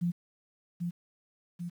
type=tone with echo; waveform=sine; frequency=173.6 Hz; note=F3; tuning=10 cents flat; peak=-26 dBFS; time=0.01-0.12 s; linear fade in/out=20 ms; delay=790 ms; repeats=2; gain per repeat=-4 dB; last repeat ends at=1.7 s; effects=10-bit